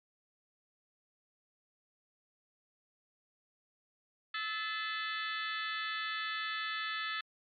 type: harmonic tone with a mistuned harmonic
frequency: 434.8 Hz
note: A4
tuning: 21 cents flat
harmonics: 3 / 4 / 5 / 6 / 7 / 8 / 9 / 10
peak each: -40 / -39 / -44 / -45 / -48 / -43 / -50 / -49 dBFS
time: 4.34-7.21 s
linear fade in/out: 5 ms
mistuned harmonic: 5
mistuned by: -110 cents
effects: MP3 64 kbps